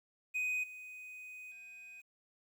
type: tone with level steps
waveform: triangle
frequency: 2500 Hz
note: D#7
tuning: 8 cents sharp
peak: -31 / -45 / -48 dBFS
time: 0.34-2.02 s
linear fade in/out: 20 ms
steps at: 0.63 / 1.51 s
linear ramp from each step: 10 ms
effects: 11-bit